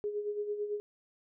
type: tone with tremolo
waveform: sine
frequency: 415.3 Hz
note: G#4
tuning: in tune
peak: -30 dBFS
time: 0.04-0.8 s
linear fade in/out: 0 ms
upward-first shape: sine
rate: 9 Hz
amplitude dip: 60%
effects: none